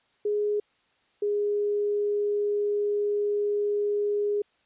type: tone pair in turn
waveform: sine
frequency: 416.2 / 412.4 Hz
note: G#4 / G#4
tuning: +4 / -12 cents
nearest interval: unison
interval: 16 cents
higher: first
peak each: -23 dBFS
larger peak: neither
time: 0.25-0.6 / 1.22-4.42 s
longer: second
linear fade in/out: 5 ms
effects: white hiss -67 dBFS RMS until 4.65 s + resampled to 8000 Hz

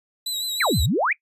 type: tone with vibrato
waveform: sawtooth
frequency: 3928 Hz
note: B7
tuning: 10 cents flat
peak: -22 dBFS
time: 0.26-0.86 s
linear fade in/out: 5 ms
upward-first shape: sine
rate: 6.4 Hz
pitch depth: 55 cents each way
type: exponential two-way sweep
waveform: sine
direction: down then up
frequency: 2550 to 65.41 to 2550 Hz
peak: -18 dBFS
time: 0.6-1.13 s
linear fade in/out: 5 ms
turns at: 0.81 s
effects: noise-tail reverb RT60 0.1 s tail -22 dB re dry + resampled to 32000 Hz

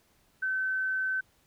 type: tone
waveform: sine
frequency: 1530 Hz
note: G6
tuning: 42 cents flat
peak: -27 dBFS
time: 0.42-1.21 s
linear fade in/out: 10 ms
effects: pink hiss -67 dBFS RMS until 1.46 s

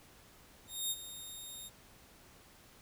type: tone with ADSR envelope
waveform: 15% pulse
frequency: 3699 Hz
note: A#7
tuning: 14 cents flat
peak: -25 dBFS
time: 0.67-1.7 s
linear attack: 240 ms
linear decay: 38 ms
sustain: -13 dB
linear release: 32 ms
effects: pink hiss -60 dBFS RMS until 2.81 s

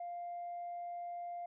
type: tone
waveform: sine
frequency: 698.5 Hz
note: F5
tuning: in tune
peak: -39 dBFS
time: 0-1.46 s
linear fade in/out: 5 ms
effects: tanh soft clip ceiling -37 dBFS

